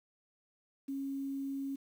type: tone with quantisation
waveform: sine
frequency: 274 Hz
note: C#4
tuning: 20 cents flat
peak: -35 dBFS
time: 0.88-1.76 s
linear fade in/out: 10 ms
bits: 10
effects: none